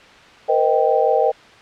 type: chord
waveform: sine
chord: C minor seventh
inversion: third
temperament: equal with one note detuned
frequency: 466.2 / 511.9 / 622.3 / 784 Hz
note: Bb4 / C5 / Eb5 / G5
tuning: 0 / -38 / 0 / 0 cents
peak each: -19 dBFS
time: 0.48-1.32 s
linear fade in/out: 20 ms
effects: white hiss -44 dBFS RMS until 1.61 s + low-pass 3000 Hz 12 dB/octave